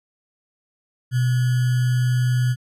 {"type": "tone with sample-and-hold", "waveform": "sine", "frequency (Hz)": 124.8, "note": "B2", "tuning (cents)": 19, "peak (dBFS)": -16, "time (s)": [1.11, 2.56], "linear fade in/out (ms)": 50, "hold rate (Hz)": 1575, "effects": ["resampled to 32000 Hz"]}